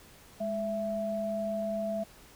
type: tone pair together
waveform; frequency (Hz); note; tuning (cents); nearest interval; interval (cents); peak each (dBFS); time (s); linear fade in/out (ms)
sine; 207.7 / 663.2; G#3 / E5; 0 / +10; octave + minor sixth; 2010; -35 / -31; 0.4-2.04; 10
effects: pink hiss -55 dBFS RMS until 2.35 s